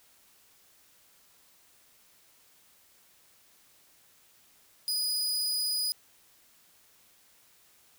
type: tone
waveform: sawtooth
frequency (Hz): 4958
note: D#8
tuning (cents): -7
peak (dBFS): -25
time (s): 4.88-5.92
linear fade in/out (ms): 0
effects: white hiss -62 dBFS RMS until 7.98 s